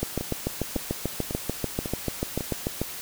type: two click trains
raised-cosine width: 2 ms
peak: -12 / -17 dBFS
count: 20 / 5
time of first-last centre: 0.03-2.816 / 0.21-2.408 s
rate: 6.82 / 1.82 Hz
effects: white hiss -37 dBFS RMS until 3.01 s